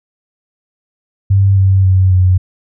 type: tone with pitch steps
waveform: sine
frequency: 98 / 95.93 / 93.9 / 91.91 Hz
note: G2 / G2 / F#2 / F#2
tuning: 0 / -37 / +26 / -11 cents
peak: -6 dBFS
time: 1.3-2.38 s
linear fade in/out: 10 ms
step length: 270 ms
effects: none